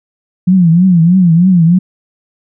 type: tone with vibrato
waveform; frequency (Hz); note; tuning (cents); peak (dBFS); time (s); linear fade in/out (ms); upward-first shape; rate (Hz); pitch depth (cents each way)
sine; 175.4; F3; +8; -4; 0.47-1.79; 10; triangle; 3.2; 160
effects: none